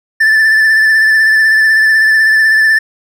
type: tone with vibrato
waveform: triangle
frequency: 1760 Hz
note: A6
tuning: in tune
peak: -4 dBFS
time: 0.2-2.79 s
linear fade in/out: 10 ms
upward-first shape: sine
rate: 16 Hz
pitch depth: 27 cents each way
effects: none